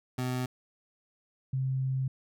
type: tone pair in turn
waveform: 25% pulse / sine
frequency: 126.5 / 131.98 Hz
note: B2 / C3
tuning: +42 / +15 cents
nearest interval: minor second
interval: 73 cents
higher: second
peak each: -26 / -27 dBFS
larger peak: first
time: 0.18-0.46 / 1.53-2.08 s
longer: second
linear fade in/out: 5 ms
effects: none